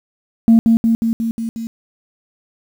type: tone with echo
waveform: sine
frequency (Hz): 227.7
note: A#3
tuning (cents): -40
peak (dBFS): -4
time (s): 0.48-0.59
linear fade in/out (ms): 0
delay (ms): 180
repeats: 6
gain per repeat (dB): -3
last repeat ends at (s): 1.67
effects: tanh soft clip ceiling -3 dBFS + 7-bit